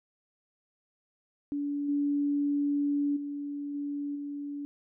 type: tone with level steps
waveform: sine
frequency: 287.2 Hz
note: D4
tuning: 39 cents flat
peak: -29 / -25 / -33 / -31 / -34 dBFS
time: 1.52-4.65 s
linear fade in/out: 0 ms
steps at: 1.88 / 3.16 / 3.74 / 4.15 s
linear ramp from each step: 10 ms
effects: none